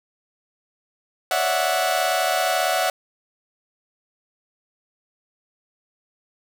sawtooth tone cluster, 552 / 583 / 658 / 736 Hz, C#5 / D5 / E5 / F#5, -7 / -13 / -3 / -9 cents, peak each -27 / -25 / -20 / -18 dBFS, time 1.31-2.9 s, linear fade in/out 2 ms, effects none

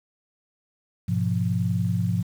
sine chord, F diminished, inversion first, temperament equal with one note detuned, 103.83 / 124.47 / 174.61 Hz, Ab2 / Cb3 / F3, 0 / +14 / 0 cents, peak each -25 / -27 / -25 dBFS, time 1.08-2.23 s, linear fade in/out 10 ms, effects 8-bit

